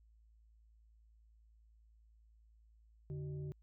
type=tone with frequency modulation; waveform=sine; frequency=145.4 Hz; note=D3; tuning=17 cents flat; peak=-40 dBFS; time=3.1-3.52 s; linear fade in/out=0 ms; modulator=232 Hz; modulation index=0.65; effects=added 55 Hz sine -63 dBFS peak until 3.62 s